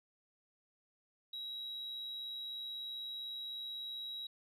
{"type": "tone", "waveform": "sine", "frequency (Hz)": 3859, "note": "B7", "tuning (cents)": -41, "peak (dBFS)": -39, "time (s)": [1.33, 4.27], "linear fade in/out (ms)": 5, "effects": ["tanh soft clip ceiling -39 dBFS"]}